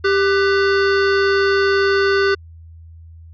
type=tone pair together; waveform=square; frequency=394.9 / 1497 Hz; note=G4 / F#6; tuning=+13 / +20 cents; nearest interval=octave + major seventh; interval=2307 cents; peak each=-15 / -20 dBFS; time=0.04-2.35 s; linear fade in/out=10 ms; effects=added 82 Hz sine -37 dBFS peak until 3.33 s + resampled to 11025 Hz